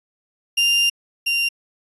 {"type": "tone pair in turn", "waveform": "35% pulse", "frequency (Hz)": [2794, 2776], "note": ["F7", "F7"], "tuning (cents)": [0, -11], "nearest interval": "unison", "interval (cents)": 11, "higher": "first", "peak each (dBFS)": [-13, -16], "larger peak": "first", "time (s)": [[0.57, 0.9], [1.26, 1.49]], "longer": "first", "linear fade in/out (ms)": 10, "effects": ["resampled to 24000 Hz"]}